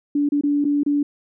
sine tone with dropouts, 289.1 Hz, D4, 27 cents flat, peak -16 dBFS, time 0.15-1.03 s, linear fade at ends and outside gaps 5 ms, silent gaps 0.29-0.32 / 0.411-0.435 / 0.644-0.65 / 0.834-0.862 s, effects none

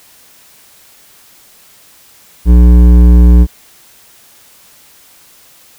sine tone with hard clipping, 59.8 Hz, A#1, 45 cents sharp, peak -3 dBFS, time 2.45-3.47 s, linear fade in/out 50 ms, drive 11 dB, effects white hiss -43 dBFS RMS until 5.78 s

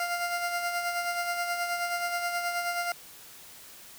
20% pulse tone with tremolo, 698.5 Hz, F5, in tune, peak -22 dBFS, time 0-2.92 s, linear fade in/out 2 ms, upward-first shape sine, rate 9.4 Hz, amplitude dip 45%, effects white hiss -49 dBFS RMS until 3.98 s

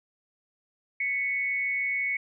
sine tone pair together, 1990 / 2217 Hz, B6 / C#7, +13 / 0 cents, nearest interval major second, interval 187 cents, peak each -34 / -26 dBFS, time 1-2.17 s, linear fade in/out 5 ms, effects none

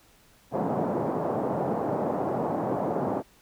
white band-pass noise, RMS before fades -28 dBFS, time 0.51-3.23 s, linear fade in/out 50 ms, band 130 to 790 Hz, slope 24 dB/octave, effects pink hiss -59 dBFS RMS until 3.41 s

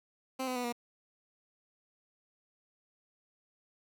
15% pulse tone with pitch steps, 261.6 / 253.9 / 246.3 / 239.1 Hz, C4 / B3 / B3 / A#3, 0 / +48 / -5 / +44 cents, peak -27 dBFS, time 0.39-0.726 s, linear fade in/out 10 ms, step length 84 ms, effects none

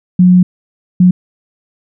sine tone bursts at uneven times, 181 Hz, F#3, 38 cents flat, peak -3 dBFS, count 2, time 0.19-0.43 / 1-1.11 s, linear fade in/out 5 ms, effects none

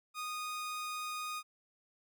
sawtooth tone, 1237 Hz, D#6, 10 cents flat, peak -34 dBFS, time 0.14-1.43 s, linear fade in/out 50 ms, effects none

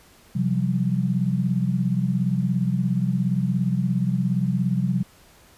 sine chord, C suspended fourth, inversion none, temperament equal with one note detuned, 130.81 / 174.61 / 191.74 Hz, C3 / F3 / G3, 0 / 0 / -38 cents, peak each -24 dBFS, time 0.35-5.03 s, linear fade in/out 10 ms, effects pink hiss -53 dBFS RMS until 5.57 s + resampled to 32000 Hz

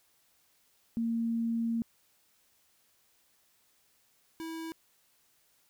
sine / square tone pair in turn, 230 / 325.3 Hz, A#3 / E4, -23 / -23 cents, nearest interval tritone, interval 600 cents, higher second, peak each -28 / -38 dBFS, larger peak first, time 0.97-1.82 / 4.4-4.72 s, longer first, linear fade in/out 0 ms, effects white hiss -69 dBFS RMS until 5.69 s

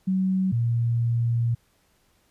sine tone pair in turn, 188.5 / 117.4 Hz, F#3 / A#2, +32 / +13 cents, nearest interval minor sixth, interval 819 cents, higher first, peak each -20 / -20 dBFS, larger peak neither, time 0.07-0.52 / 0.52-1.55 s, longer second, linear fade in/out 10 ms, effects pink hiss -65 dBFS RMS until 2.3 s + resampled to 32000 Hz

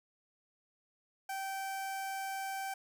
sawtooth tone with notch filter, 776 Hz, G5, 18 cents flat, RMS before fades -39 dBFS, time 1.29-2.74 s, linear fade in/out 5 ms, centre 3700 Hz, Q 1.7, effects none

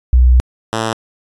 sine / 5% pulse tone pair in turn, 62.1 / 111.68 Hz, B1 / A2, +10 / +26 cents, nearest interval minor seventh, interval 1016 cents, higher second, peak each -5 dBFS, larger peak neither, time 0.13-0.4 / 0.73-0.93 s, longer first, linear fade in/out 0 ms, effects resampled to 22050 Hz

